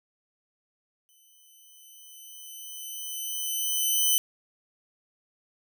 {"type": "tone with exponential growth", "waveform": "5% pulse", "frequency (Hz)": 3027, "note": "F#7", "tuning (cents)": 39, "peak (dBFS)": -11, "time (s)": [1.09, 4.18], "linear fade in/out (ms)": 0, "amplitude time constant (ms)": 670, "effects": []}